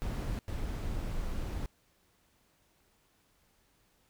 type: noise bursts at uneven times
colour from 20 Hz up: brown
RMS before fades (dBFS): -35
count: 2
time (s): 0.02-0.39 / 0.48-1.66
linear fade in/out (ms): 0
effects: pink hiss -70 dBFS RMS until 4.09 s